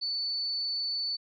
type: tone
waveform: sine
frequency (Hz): 4487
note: C#8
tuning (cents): +20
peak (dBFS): -29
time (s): 0.01-1.17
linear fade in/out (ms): 20
effects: none